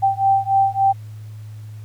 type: beating tone pair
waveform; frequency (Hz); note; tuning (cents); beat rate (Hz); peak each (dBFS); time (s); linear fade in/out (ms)
sine; 780 / 783.5; G5 / G5; -9 / -1; 3.5; -17; 0.02-0.93; 20
effects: added 107 Hz sine -32 dBFS peak until 1.84 s + pink hiss -54 dBFS RMS until 1.84 s